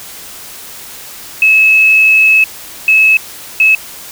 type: tone bursts at uneven times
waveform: sine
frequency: 2589 Hz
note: E7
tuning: 32 cents flat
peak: -4 dBFS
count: 3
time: 1.42-2.44 / 2.88-3.17 / 3.6-3.75 s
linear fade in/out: 2 ms
effects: white hiss -30 dBFS RMS until 4.11 s

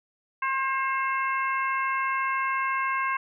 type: harmonic tone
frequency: 534 Hz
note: C5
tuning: 35 cents sharp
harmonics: 2 / 3 / 4 / 5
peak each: -26 / -31 / -32 / -36 dBFS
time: 0.42-3.17 s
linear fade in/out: 5 ms
effects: none

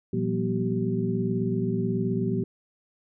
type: tone cluster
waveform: sine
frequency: 117.3 / 173.1 / 191.7 / 240.6 / 384.3 Hz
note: A#2 / F3 / G3 / B3 / G4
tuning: +11 / -15 / -38 / -45 / -34 cents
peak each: -30 dBFS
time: 0.13-2.44 s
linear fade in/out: 5 ms
effects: none

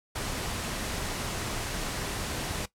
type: noise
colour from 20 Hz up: pink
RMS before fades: -33 dBFS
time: 0.15-2.66 s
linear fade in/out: 10 ms
effects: noise-tail reverb RT60 0.1 s tail -17 dB re dry + low-pass 11000 Hz 12 dB/octave

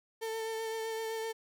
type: tone with vibrato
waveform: 35% pulse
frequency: 446.5 Hz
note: A4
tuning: 25 cents sharp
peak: -33 dBFS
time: 0.21-1.33 s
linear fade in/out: 20 ms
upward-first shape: triangle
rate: 7.8 Hz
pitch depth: 21 cents each way
effects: none

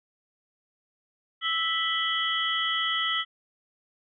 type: tone cluster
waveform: sine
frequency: 1315 / 1972 / 3048 / 3312 Hz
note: E6 / B6 / G7 / G#7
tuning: -5 / -3 / -49 / -5 cents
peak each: -30 dBFS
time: 1.41-3.25 s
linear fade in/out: 50 ms
effects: none

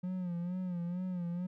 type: tone with vibrato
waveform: triangle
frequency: 178.2 Hz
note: F3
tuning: 35 cents sharp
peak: -32 dBFS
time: 0.03-1.47 s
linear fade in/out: 10 ms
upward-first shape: sine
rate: 2.2 Hz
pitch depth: 69 cents each way
effects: none

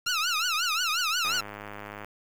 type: tone with vibrato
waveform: 15% pulse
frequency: 1350 Hz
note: E6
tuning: 41 cents sharp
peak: -18 dBFS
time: 0.06-1.41 s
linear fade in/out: 10 ms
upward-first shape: triangle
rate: 5.6 Hz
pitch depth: 200 cents each way
type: click train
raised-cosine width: 0.5 ms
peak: -24 dBFS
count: 83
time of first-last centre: 1.25-2.046 s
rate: 103 Hz
effects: low-pass 11000 Hz 12 dB/octave + 7-bit

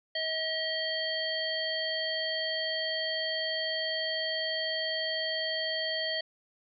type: harmonic tone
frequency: 638 Hz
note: D#5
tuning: 43 cents sharp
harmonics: 1 / 3 / 5 / 7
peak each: -35 / -35 / -35 / -35 dBFS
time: 0.15-6.21 s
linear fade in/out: 5 ms
effects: none

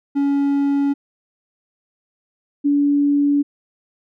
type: tone pair in turn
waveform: triangle / sine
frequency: 281.2 / 286.6 Hz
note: C#4 / D4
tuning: +25 / -42 cents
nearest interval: unison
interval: 33 cents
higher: second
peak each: -13 dBFS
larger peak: neither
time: 0.15-0.94 / 2.64-3.43 s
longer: neither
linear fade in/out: 20 ms
effects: none

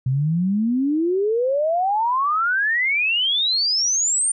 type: exponential sweep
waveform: sine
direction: up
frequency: 125 to 9140 Hz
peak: -17 dBFS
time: 0.06-4.32 s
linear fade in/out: 5 ms
effects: none

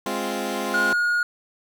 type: chord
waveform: 15% pulse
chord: F minor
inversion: first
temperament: equal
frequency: 207.7 / 261.6 / 349.2 Hz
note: Ab3 / C4 / F4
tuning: 0 / 0 / 0 cents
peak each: -23 dBFS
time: 0.06-0.93 s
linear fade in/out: 2 ms
type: tone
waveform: triangle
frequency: 1437 Hz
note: F6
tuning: 49 cents sharp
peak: -17 dBFS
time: 0.74-1.23 s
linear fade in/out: 2 ms
effects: none

